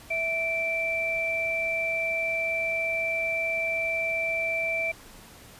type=tone pair together; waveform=sine; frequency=656 / 2338 Hz; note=E5 / D7; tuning=-9 / -8 cents; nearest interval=octave + minor seventh; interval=2201 cents; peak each=-31 / -26 dBFS; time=0.1-4.92 s; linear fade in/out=10 ms; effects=pink hiss -49 dBFS RMS until 5.59 s + resampled to 32000 Hz